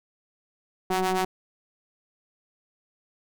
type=ring-modulated tone; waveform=sawtooth; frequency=187.4 Hz; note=F#3; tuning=22 cents sharp; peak=-16 dBFS; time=0.9-1.25 s; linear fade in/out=5 ms; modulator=558 Hz; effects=none